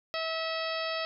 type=harmonic tone; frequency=648 Hz; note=E5; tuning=30 cents flat; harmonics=1 / 2 / 3 / 4 / 5 / 6 / 7 / 8; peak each=-34 / -37 / -39 / -40 / -41 / -42 / -42 / -43 dBFS; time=0.14-1.05 s; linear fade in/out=0 ms; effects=none